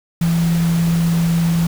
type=tone in noise; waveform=sine; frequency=167.8 Hz; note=E3; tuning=31 cents sharp; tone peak=-13 dBFS; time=0.21-1.67 s; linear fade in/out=5 ms; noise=pink; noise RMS=-29 dBFS; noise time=0.21-1.67 s; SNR=+13 dB; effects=none